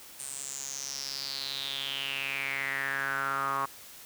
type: tone with band-pass filter sweep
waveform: sawtooth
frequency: 137.3 Hz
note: C#3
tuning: 16 cents flat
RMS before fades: -34 dBFS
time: 0.19-3.66 s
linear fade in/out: 10 ms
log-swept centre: 8900 to 1100 Hz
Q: 7
effects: white hiss -49 dBFS RMS until 4.05 s

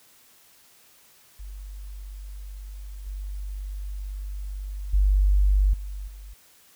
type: tone with level steps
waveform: sine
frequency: 49 Hz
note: G1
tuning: in tune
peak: -35 / -30 / -16 / -31 / -38 dBFS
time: 1.39-6.34 s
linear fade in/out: 10 ms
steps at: 3.06 / 4.93 / 5.73 / 6.07 s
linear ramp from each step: 10 ms
effects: white hiss -56 dBFS RMS until 6.75 s

